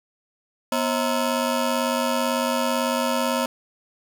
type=ring-modulated tone; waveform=20% pulse; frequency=392 Hz; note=G4; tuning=in tune; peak=-13 dBFS; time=0.72-3.46 s; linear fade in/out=2 ms; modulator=147 Hz; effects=none